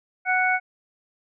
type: harmonic tone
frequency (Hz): 740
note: F#5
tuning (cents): 0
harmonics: 1 / 2 / 3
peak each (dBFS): -23 / -23 / -23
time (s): 0.25-0.6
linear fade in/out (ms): 50
effects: none